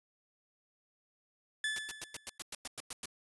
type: tone with exponential decay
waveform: 30% pulse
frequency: 1735 Hz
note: A6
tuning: 25 cents flat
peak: -28 dBFS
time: 1.64-2.38 s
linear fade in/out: 2 ms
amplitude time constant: 160 ms
type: noise bursts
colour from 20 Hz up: white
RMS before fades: -40 dBFS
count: 11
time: 1.76-3.057 s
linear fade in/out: 2 ms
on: 27 ms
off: 100 ms
effects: resampled to 24000 Hz

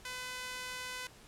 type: tone with high-pass filter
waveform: sawtooth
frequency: 504 Hz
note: B4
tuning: 35 cents sharp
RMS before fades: -42 dBFS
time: 0.05-1.07 s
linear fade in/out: 2 ms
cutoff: 1500 Hz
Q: 0.85
effects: pink hiss -57 dBFS RMS until 1.27 s + low-pass 11000 Hz 12 dB/octave

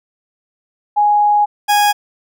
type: tone pair in turn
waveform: sine / 40% pulse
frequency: 830.6 / 826.5 Hz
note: G#5 / G#5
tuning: 0 / -9 cents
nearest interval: unison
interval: 9 cents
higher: first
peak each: -9 dBFS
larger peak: neither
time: 0.96-1.46 / 1.68-1.93 s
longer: first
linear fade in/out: 20 ms
effects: none

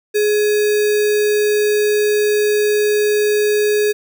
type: tone with sample-and-hold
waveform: sine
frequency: 419.4 Hz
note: G#4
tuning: 17 cents sharp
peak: -12 dBFS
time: 0.14-3.93 s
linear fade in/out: 20 ms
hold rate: 2100 Hz
effects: none

